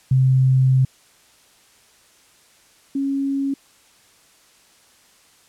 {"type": "tone pair in turn", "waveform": "sine", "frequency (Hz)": [130.81, 275.3], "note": ["C3", "C#4"], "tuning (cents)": [0, -12], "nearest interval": "octave + minor second", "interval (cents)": 1288, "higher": "second", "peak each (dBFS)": [-12, -19], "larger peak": "first", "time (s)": [[0.11, 0.85], [2.95, 3.54]], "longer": "first", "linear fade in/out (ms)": 5, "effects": ["white hiss -54 dBFS RMS until 5.48 s", "low-pass 10000 Hz 12 dB/octave"]}